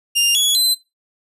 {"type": "tone with pitch steps", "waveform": "sawtooth", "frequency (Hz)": [2802, 3371, 4055], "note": ["F7", "G#7", "B7"], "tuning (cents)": [5, 25, 45], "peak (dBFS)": -10, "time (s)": [0.15, 0.75], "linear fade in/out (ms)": 20, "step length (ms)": 200, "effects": ["noise-tail reverb RT60 0.2 s tail -17 dB re dry", "resampled to 32000 Hz"]}